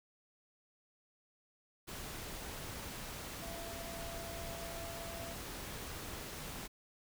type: tone in noise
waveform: sine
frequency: 673 Hz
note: E5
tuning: 36 cents sharp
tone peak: -47 dBFS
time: 3.41-5.35 s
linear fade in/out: 20 ms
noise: pink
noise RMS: -45 dBFS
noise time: 1.87-6.68 s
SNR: -5 dB
effects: none